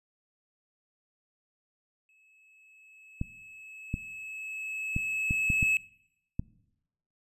triangle tone with exponential growth, 2589 Hz, E7, 32 cents flat, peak -21 dBFS, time 2.09-5.77 s, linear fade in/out 1 ms, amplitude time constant 800 ms
clicks, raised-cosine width 5 ms, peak -17 dBFS, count 7, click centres 3.214 / 3.941 / 4.964 / 5.309 / 5.502 / 5.628 / 6.395 s
effects noise-tail reverb RT60 0.9 s tail -22 dB re dry + resampled to 32000 Hz

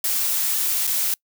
blue noise with dropouts, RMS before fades -22 dBFS, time 0.04-1.14 s, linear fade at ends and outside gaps 2 ms, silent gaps 0.87-0.874 s, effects noise-tail reverb RT60 0.1 s tail -26 dB re dry

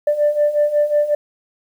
sine beating tone pair, 587.3 / 592.8 Hz, D5 / D5, 0 / +16 cents, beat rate 5.5 Hz, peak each -18 / -14 dBFS, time 0.07-1.15 s, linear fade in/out 5 ms, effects tanh soft clip ceiling -8 dBFS + 8-bit

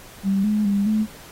sine tone with pitch steps, 195.4 / 211.4 / 200.7 / 215.7 Hz, G3 / G#3 / G3 / A3, -5 / +31 / +41 / -34 cents, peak -17 dBFS, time 0.23-1.07 s, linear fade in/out 50 ms, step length 210 ms, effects pink hiss -44 dBFS RMS until 1.31 s + AAC 48 kbps

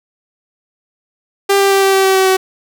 sawtooth tone with pitch steps, 396.6 / 393.9 / 391.1 / 388.4 / 385.8 / 383.1 / 380.4 / 377.8 Hz, G4 / G4 / G4 / G4 / G4 / G4 / F#4 / F#4, +20 / +8 / -4 / -16 / -28 / -40 / +48 / +36 cents, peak -5 dBFS, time 1.49-2.37 s, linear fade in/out 10 ms, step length 110 ms, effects none

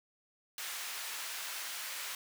pink high-pass noise, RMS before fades -41 dBFS, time 0.58-2.15 s, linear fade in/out 2 ms, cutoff 1400 Hz, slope 12 dB/octave, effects none

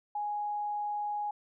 sine tone, 830.6 Hz, G#5, in tune, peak -31 dBFS, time 0.15-1.31 s, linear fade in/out 5 ms, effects none

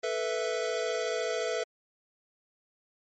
square chord, A suspended second, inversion none, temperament equal, 440 / 493.9 / 659.3 Hz, A4 / B4 / E5, 0 / 0 / 0 cents, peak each -34 dBFS, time 0.03-1.64 s, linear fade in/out 10 ms, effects MP3 32 kbps

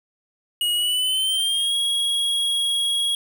square tone with pitch glide, 2896 to 3307 Hz, F#7 to G#7, -38 to -8 cents, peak -20 dBFS, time 0.61-3.15 s, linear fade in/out 2 ms, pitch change +230 cents, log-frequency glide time 0.74-1.75 s, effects 8-bit

